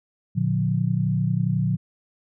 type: chord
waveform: sine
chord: Bb major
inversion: none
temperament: equal with one note detuned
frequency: 116.54 / 146.83 / 179.01 Hz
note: Bb2 / D3 / F3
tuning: 0 / 0 / +43 cents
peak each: -24 dBFS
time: 0.35-1.77 s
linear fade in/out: 20 ms
effects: none